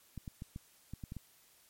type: clicks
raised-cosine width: 5 ms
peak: -30 dBFS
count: 8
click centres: 0.177 / 0.278 / 0.421 / 0.561 / 0.936 / 1.038 / 1.121 / 1.167 s
effects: white hiss -65 dBFS RMS until 1.69 s + MP3 64 kbps